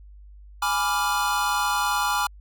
square chord, G# diminished seventh, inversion none, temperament equal, 830.6 / 987.8 / 1174.7 / 1396.9 Hz, G#5 / B5 / D6 / F6, 0 / 0 / 0 / 0 cents, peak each -28 dBFS, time 0.62-2.27 s, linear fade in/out 5 ms, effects added 50 Hz sine -43 dBFS peak until 2.4 s

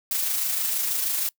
blue noise with amplitude modulation, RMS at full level -24 dBFS, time 0.11-1.29 s, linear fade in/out 2 ms, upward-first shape sine, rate 26.3 Hz, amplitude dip 35%, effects noise-tail reverb RT60 0.1 s tail -23 dB re dry

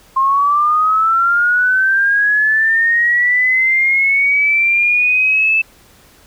sine linear sweep, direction up, 1058 to 2637 Hz, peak -10 dBFS, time 0.16-5.62 s, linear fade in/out 10 ms, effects pink hiss -47 dBFS RMS until 6.26 s

